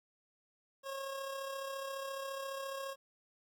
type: tone with amplitude modulation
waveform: 25% pulse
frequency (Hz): 544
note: C#5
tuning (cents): -33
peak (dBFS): -34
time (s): 0.83-2.96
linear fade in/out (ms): 50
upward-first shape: sine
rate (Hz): 34.5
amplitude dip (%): 40
effects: 12-bit